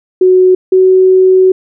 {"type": "tone pair in turn", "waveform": "sine", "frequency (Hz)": [369.7, 374.2], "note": ["F#4", "F#4"], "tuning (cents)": [-1, 20], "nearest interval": "unison", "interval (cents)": 21, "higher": "second", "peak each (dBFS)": -3, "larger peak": "neither", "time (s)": [[0.21, 0.55], [0.72, 1.52]], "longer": "second", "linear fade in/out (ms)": 5, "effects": []}